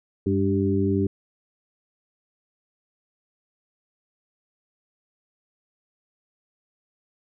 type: harmonic tone with a mistuned harmonic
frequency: 97.4 Hz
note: G2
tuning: 11 cents flat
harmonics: 1 / 2 / 3 / 4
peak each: -25 / -25 / -25 / -25 dBFS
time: 0.26-1.07 s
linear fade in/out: 5 ms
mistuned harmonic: 2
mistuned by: +50 cents
effects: none